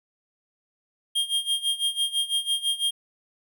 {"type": "tone with tremolo", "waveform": "square", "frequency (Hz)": 3221, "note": "G7", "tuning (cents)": 46, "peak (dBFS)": -21, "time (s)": [1.15, 2.91], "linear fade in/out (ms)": 10, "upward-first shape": "sine", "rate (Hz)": 6, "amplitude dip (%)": 85, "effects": []}